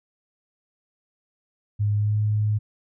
sine tone with pitch glide, 103.83 to 106.01 Hz, G#2 to G#2, 0 to +36 cents, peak -19 dBFS, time 1.79-2.59 s, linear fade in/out 20 ms, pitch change +36 cents, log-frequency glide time 1.94-2.17 s, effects none

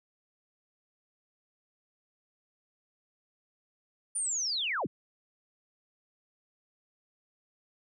sine linear sweep, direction down, 9500 to 62 Hz, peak -29 dBFS, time 4.15-4.87 s, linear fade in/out 10 ms, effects none

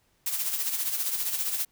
blue noise with tremolo, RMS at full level -27 dBFS, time 0.26-1.65 s, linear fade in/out 5 ms, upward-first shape sine, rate 15 Hz, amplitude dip 55%, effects pink hiss -68 dBFS RMS until 1.71 s

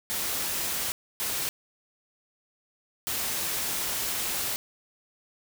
white noise bursts at uneven times, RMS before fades -30 dBFS, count 3, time 0.1-0.92 / 1.2-1.49 / 3.07-4.56 s, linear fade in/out 0 ms, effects none

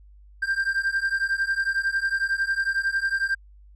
triangle beating tone pair, 1579 / 1590 Hz, G6 / G6, +12 / +24 cents, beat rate 11 Hz, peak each -24 / -23 dBFS, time 0.42-3.35 s, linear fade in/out 10 ms, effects added 50 Hz sine -47 dBFS peak until 3.75 s + resampled to 24000 Hz

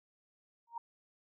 sine tone with exponential growth, 932.3 Hz, A#5, in tune, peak -34 dBFS, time 0.67-0.78 s, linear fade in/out 5 ms, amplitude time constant 22 ms, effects none

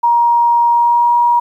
sine tone with pitch glide, 945 to 954.3 Hz, A#5 to A#5, +23 to +40 cents, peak -8 dBFS, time 0.03-1.4 s, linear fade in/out 10 ms, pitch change +17 cents, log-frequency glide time 0.73-1.14 s, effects 8-bit

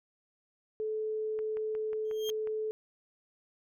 sine tone, 433.6 Hz, A4, 25 cents flat, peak -31 dBFS, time 0.8-2.71 s, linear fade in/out 0 ms
click train, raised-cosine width 0.5 ms, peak -34 dBFS, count 7, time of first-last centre 1.39-2.473 s, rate 5.54 Hz
35% pulse tone with exponential growth, 3210 Hz, G7, 40 cents sharp, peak -31 dBFS, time 2.05-2.3 s, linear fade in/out 0 ms, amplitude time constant 54 ms
effects none

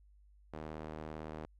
sawtooth tone with band-pass filter, 77.78 Hz, D#2, in tune, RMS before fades -45 dBFS, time 0.53-1.46 s, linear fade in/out 5 ms, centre 570 Hz, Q 0.64, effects added 50 Hz sine -60 dBFS peak until 1.59 s

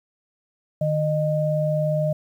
sine tone pair together, 152.88 / 614 Hz, D#3 / D#5, -30 / -23 cents, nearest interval 2 octaves, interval 2407 cents, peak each -22 dBFS, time 0.81-2.13 s, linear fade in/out 5 ms, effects 9-bit

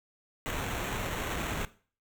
pink noise with sample-and-hold, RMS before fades -34 dBFS, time 0.46-1.65 s, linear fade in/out 0 ms, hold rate 4900 Hz, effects noise-tail reverb RT60 0.4 s tail -17 dB re dry

